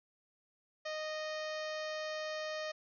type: harmonic tone with a mistuned harmonic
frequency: 619 Hz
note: D#5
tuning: 9 cents flat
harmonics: 1 / 2 / 3 / 4 / 5 / 6 / 7 / 8 / 9 / 10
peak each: -39 / -47 / -45 / -51 / -52 / -54 / -52 / -55 / -54 / -60 dBFS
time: 0.85-2.72 s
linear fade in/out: 10 ms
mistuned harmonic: 10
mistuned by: +50 cents
effects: none